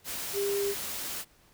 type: tone in noise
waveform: sine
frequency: 401 Hz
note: G4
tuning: 39 cents sharp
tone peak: -27 dBFS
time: 0.33-0.75 s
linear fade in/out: 50 ms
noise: white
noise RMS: -36 dBFS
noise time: 0.04-1.25 s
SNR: +6 dB
effects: pink hiss -62 dBFS RMS until 1.53 s